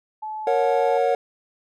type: tone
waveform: sine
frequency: 863 Hz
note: A5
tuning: 34 cents flat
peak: -28 dBFS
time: 0.22-0.98 s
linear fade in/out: 10 ms
type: chord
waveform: triangle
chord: F# major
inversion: first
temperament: equal with one note detuned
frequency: 466.2 / 554.4 / 729.4 Hz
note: A#4 / C#5 / F#5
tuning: 0 / 0 / -25 cents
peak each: -20 dBFS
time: 0.47-1.15 s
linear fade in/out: 2 ms
effects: none